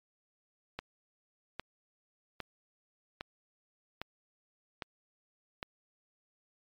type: click train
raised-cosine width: 0.3 ms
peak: -21 dBFS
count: 7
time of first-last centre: 0.79-5.629 s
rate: 1.24 Hz
effects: MP3 96 kbps

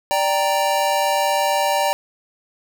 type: chord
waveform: square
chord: G minor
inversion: second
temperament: equal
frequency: 587.3 / 784 / 932.3 Hz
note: D5 / G5 / Bb5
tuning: 0 / 0 / 0 cents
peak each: -22 dBFS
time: 0.11-1.93 s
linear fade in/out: 0 ms
effects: none

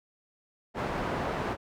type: low-pass noise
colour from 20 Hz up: white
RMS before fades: -32 dBFS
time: 0.74-1.57 s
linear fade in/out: 50 ms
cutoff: 950 Hz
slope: 12 dB/octave
effects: none

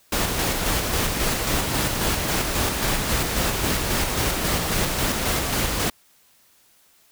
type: noise with tremolo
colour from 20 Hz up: pink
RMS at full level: -22 dBFS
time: 0.12-5.9 s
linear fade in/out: 5 ms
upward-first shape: square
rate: 3.7 Hz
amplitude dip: 30%
effects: white hiss -58 dBFS RMS until 7.11 s

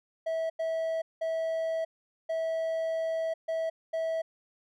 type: tone bursts at uneven times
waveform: triangle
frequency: 650 Hz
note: E5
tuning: 24 cents flat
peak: -26 dBFS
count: 6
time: 0.26-0.5 / 0.59-1.02 / 1.21-1.85 / 2.29-3.34 / 3.48-3.7 / 3.93-4.22 s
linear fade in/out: 10 ms
effects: none

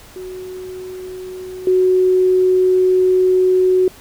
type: tone with level steps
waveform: sine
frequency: 370 Hz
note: F#4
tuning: in tune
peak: -27 / -10 dBFS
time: 0.16-3.88 s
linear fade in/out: 2 ms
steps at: 1.67 s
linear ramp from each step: 2 ms
effects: pink hiss -42 dBFS RMS until 4 s

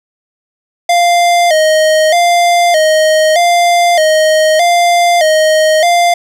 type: tone with vibrato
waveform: square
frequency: 659.3 Hz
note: E5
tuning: in tune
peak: -7 dBFS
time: 0.89-6.14 s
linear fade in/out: 5 ms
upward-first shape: square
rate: 0.81 Hz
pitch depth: 94 cents each way
effects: low-pass 10000 Hz 12 dB/octave + 8-bit

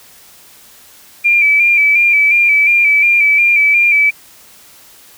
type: tone with vibrato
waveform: sine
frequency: 2349 Hz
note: D7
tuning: in tune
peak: -7 dBFS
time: 1.24-4.11 s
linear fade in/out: 20 ms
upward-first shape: square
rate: 2.8 Hz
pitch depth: 35 cents each way
effects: white hiss -42 dBFS RMS until 5.17 s

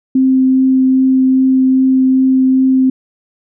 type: tone with vibrato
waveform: sine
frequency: 261.6 Hz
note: C4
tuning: in tune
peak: -7 dBFS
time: 0.15-2.9 s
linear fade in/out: 5 ms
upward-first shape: triangle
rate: 2.5 Hz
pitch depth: 8 cents each way
effects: none

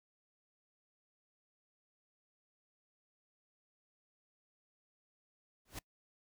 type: noise with exponential growth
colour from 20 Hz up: pink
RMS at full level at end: -39 dBFS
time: 5.65-5.79 s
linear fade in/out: 5 ms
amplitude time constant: 29 ms
effects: noise-tail reverb RT60 0.1 s tail -24 dB re dry

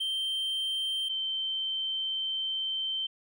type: tone pair in turn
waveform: triangle / sine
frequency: 3136 / 3109 Hz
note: G7 / G7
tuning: 0 / -15 cents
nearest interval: unison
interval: 15 cents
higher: first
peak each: -27 / -29 dBFS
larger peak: first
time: 0-1.09 / 1.09-3.07 s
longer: second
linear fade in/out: 10 ms
effects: none

